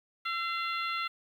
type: harmonic tone with a mistuned harmonic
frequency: 688 Hz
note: F5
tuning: 26 cents flat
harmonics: 2 / 3 / 4 / 5 / 6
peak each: -33 / -37 / -39 / -41 / -43 dBFS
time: 0.25-1.08 s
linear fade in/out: 10 ms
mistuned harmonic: 2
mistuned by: -41 cents
effects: 10-bit